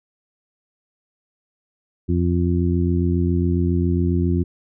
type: harmonic tone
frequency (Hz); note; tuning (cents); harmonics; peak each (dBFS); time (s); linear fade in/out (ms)
87.31; F2; 0; 1 / 2 / 3 / 4; -19 / -22 / -24 / -25; 2.08-4.44; 20
effects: none